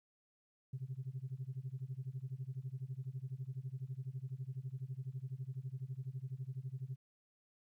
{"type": "tone with tremolo", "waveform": "sine", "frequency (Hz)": 130.81, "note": "C3", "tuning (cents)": 0, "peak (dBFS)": -36, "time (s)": [0.73, 6.96], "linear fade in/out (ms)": 5, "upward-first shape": "sine", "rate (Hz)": 12, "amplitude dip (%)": 95, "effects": ["tanh soft clip ceiling -35 dBFS", "13-bit"]}